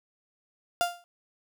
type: tone with exponential decay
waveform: 35% pulse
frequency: 698.5 Hz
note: F5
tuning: in tune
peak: -18 dBFS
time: 0.81-1.04 s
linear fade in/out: 0 ms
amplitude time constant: 49 ms
effects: none